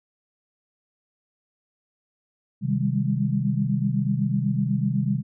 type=chord; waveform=sine; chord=Ab major seventh; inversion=first; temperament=equal with one note detuned; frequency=130.81 / 155.56 / 196 / 204 Hz; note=C3 / Eb3 / G3 / Ab3; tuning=0 / 0 / 0 / -31 cents; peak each=-25 / -27 / -26 / -27 dBFS; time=2.61-5.23 s; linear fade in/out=50 ms; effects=none